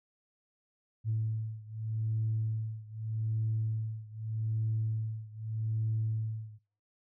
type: beating tone pair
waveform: sine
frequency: 110 / 110.82 Hz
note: A2 / A2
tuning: 0 / +13 cents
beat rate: 0.82 Hz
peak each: -32 / -34 dBFS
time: 1.04-6.59 s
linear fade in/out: 50 ms
effects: noise-tail reverb RT60 0.5 s tail -23 dB re dry + tanh soft clip ceiling -23 dBFS